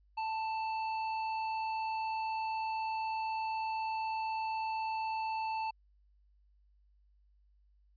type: tone with hard clipping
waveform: sine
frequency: 884 Hz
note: A5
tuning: 8 cents sharp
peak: -35 dBFS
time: 0.17-5.71 s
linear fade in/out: 10 ms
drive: 10 dB
effects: added 50 Hz sine -64 dBFS peak until 7.96 s + resampled to 11025 Hz